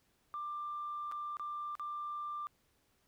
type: tone with dropouts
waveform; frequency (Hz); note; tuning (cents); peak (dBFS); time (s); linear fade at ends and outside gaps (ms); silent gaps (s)
sine; 1186; D6; +17; -37; 0.34-2.47; 0; 1.115-1.121 / 1.369-1.396 / 1.753-1.796
effects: tanh soft clip ceiling -33 dBFS + pink hiss -74 dBFS RMS until 3.07 s